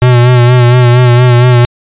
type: tone with vibrato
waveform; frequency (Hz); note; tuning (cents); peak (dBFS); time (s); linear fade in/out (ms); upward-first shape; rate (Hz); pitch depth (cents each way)
square; 123; B2; -7; -3; 0.02-1.65; 0; sine; 4.3; 42
effects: resampled to 8000 Hz